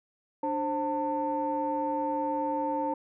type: tone cluster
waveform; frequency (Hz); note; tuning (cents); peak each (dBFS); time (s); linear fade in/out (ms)
sine; 295.5 / 530 / 895; D4 / C5 / A5; +11 / +22 / +29; -32 / -32 / -29; 0.43-2.94; 5
effects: tanh soft clip ceiling -19 dBFS